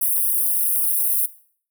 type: high-pass noise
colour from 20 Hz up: white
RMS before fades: -20 dBFS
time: 0.01-1.26 s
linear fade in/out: 5 ms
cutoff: 9200 Hz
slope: 96 dB/octave
effects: noise-tail reverb RT60 0.5 s tail -17 dB re dry